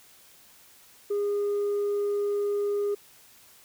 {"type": "tone", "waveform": "sine", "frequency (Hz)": 408.6, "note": "G#4", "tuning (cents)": -28, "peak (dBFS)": -22, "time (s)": [1.1, 2.95], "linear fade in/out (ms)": 10, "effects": ["tanh soft clip ceiling -23 dBFS", "white hiss -55 dBFS RMS until 3.64 s"]}